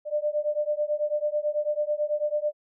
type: beating tone pair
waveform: sine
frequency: 593 / 602.1 Hz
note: D5 / D5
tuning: +17 / +43 cents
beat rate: 9.1 Hz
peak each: -27 dBFS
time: 0.05-2.53 s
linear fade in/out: 50 ms
effects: none